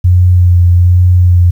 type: tone with vibrato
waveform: sine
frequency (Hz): 89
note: F2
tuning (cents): +33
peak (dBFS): -3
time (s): 0.04-1.51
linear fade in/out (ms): 10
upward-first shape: sine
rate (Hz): 1.2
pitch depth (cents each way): 22
effects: 7-bit